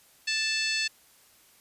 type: harmonic tone with a mistuned harmonic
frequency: 880 Hz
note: A5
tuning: in tune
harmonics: 2 / 3 / 4 / 5 / 6 / 7 / 8 / 9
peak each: -33 / -30 / -36 / -31 / -37 / -40 / -44 / -41 dBFS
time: 0.27-0.88 s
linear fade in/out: 10 ms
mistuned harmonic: 6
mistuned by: -19 cents
effects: white hiss -59 dBFS RMS until 1.6 s + resampled to 32000 Hz